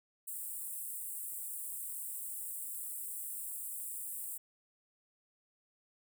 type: high-pass noise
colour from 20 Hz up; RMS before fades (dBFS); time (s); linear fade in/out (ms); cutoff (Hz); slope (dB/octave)
pink; -42; 0.27-4.38; 10; 7900; 96
effects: none